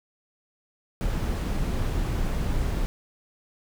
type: noise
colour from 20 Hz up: brown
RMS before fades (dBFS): -26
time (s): 1.01-2.86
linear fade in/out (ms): 0
effects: none